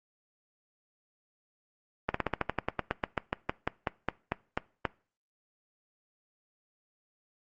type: slowing click train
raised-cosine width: 0.5 ms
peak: -12 dBFS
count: 21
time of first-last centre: 2.09-4.853 s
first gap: 54 ms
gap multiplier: 1.09
effects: noise-tail reverb RT60 0.4 s tail -22 dB re dry + Opus 24 kbps